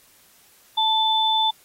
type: tone pair together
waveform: sine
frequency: 880 / 3520 Hz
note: A5 / A7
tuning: 0 / 0 cents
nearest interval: 2 octaves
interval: 2400 cents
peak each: -20 dBFS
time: 0.77-1.51 s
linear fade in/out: 10 ms
effects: white hiss -55 dBFS RMS until 1.64 s + AAC 48 kbps